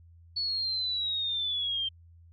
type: linear sweep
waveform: sine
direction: down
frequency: 4435 to 3136 Hz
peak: -28 dBFS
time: 0.36-1.89 s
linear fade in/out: 10 ms
effects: added 84 Hz sine -52 dBFS peak until 2.32 s